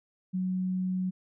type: tone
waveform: sine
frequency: 185 Hz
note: F#3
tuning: in tune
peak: -27 dBFS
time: 0.33-1.11 s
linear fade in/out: 20 ms
effects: none